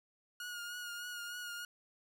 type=tone with vibrato; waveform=sawtooth; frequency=1436 Hz; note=F6; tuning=48 cents sharp; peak=-38 dBFS; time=0.4-1.65 s; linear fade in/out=2 ms; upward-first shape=triangle; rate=3.3 Hz; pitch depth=35 cents each way; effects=none